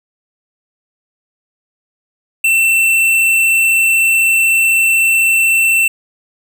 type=tone with hard clipping; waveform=sine; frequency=2686 Hz; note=E7; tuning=32 cents sharp; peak=-10 dBFS; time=2.44-5.88 s; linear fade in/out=5 ms; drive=16 dB; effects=none